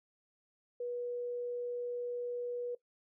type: tone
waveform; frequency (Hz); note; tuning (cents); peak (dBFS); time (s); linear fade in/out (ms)
sine; 485.6; B4; -29; -35; 0.8-2.75; 5
effects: noise-tail reverb RT60 0.1 s tail -18 dB re dry